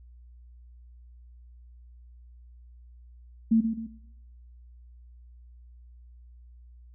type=tone with echo; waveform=sine; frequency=225.1 Hz; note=A3; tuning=40 cents sharp; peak=-17 dBFS; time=3.51-3.61 s; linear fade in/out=10 ms; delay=130 ms; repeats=2; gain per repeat=-8 dB; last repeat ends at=3.87 s; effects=noise-tail reverb RT60 0.9 s tail -18 dB re dry + added 60 Hz sine -48 dBFS peak until 6.94 s